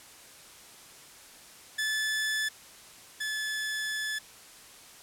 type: tone pair in turn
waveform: sawtooth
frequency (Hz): 1737 / 1727.1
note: A6 / A6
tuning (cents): -23 / -33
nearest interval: unison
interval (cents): 10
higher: first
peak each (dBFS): -24 / -27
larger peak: first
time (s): 1.78-2.49 / 3.2-4.19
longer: second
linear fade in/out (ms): 10
effects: white hiss -51 dBFS RMS until 5.02 s + low-pass 11000 Hz 12 dB/octave